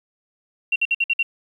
sine tone bursts, 2744 Hz, F7, 31 cents flat, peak -16 dBFS, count 6, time 0.72-1.229 s, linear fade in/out 5 ms, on 39 ms, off 55 ms, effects 9-bit

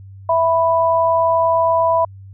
sine tone pair together, 660 / 988.9 Hz, E5 / B5, +2 / +2 cents, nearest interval perfect fifth, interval 700 cents, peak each -15 dBFS, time 0.29-2.05 s, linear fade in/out 5 ms, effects added 97 Hz sine -35 dBFS peak until 2.33 s

